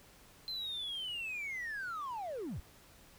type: linear sweep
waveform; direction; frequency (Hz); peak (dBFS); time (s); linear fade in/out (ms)
triangle; down; 4129 to 51.2; -35; 0.48-2.6; 0
effects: tanh soft clip ceiling -33 dBFS + pink hiss -60 dBFS RMS until 3.18 s